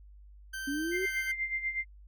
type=tone; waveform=40% pulse; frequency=1555 Hz; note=G6; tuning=14 cents flat; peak=-35 dBFS; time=0.53-1.32 s; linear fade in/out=10 ms
type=linear sweep; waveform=sine; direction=up; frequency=271.1 to 390 Hz; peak=-31 dBFS; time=0.67-1.06 s; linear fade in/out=10 ms
type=tone with tremolo; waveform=sine; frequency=2093 Hz; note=C7; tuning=in tune; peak=-28 dBFS; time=0.91-1.85 s; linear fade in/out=50 ms; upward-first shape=sine; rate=8.2 Hz; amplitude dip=70%
effects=added 50 Hz sine -50 dBFS peak until 2.07 s + AAC 64 kbps